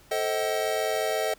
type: chord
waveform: square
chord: A diminished seventh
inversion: none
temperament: just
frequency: 440 / 528 / 633.6 / 760.3 Hz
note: A4 / C5 / Eb5 / Gb5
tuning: 0 / +16 / +31 / +47 cents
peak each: -31 / -34 / -29 / -33 dBFS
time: 0.11-1.34 s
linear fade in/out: 5 ms
effects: pink hiss -56 dBFS RMS until 1.38 s